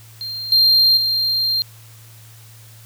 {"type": "tone with level steps", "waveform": "triangle", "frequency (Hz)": 4186, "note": "C8", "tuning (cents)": 0, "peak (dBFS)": [-24, -9, -15], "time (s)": [0.21, 1.62], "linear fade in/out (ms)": 0, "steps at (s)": [0.52, 0.97], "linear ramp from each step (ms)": 2, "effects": ["added 112 Hz sine -42 dBFS peak until 2.85 s", "white hiss -47 dBFS RMS until 2.85 s"]}